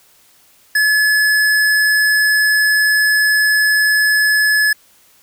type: tone with hard clipping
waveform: sine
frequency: 1711 Hz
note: A6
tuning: 49 cents flat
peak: -12 dBFS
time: 0.75-4.73 s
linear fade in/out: 5 ms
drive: 18 dB
effects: white hiss -51 dBFS RMS until 5.22 s